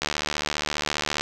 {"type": "click train", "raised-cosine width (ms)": 0.2, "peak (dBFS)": -7, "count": 90, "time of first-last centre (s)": [0.02, 1.21], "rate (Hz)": 74.8, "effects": []}